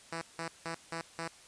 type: tone bursts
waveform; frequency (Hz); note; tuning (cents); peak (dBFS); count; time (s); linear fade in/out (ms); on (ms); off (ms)
5% pulse; 165.4; E3; +6; -25; 5; 0.12-1.28; 5; 96; 170
effects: white hiss -56 dBFS RMS until 1.47 s + resampled to 22050 Hz